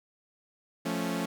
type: chord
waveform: sawtooth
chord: F augmented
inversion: none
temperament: equal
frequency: 174.61 / 220 / 277.2 Hz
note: F3 / A3 / C#4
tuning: 0 / 0 / 0 cents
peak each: -30 dBFS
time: 0.85-1.26 s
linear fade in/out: 10 ms
effects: none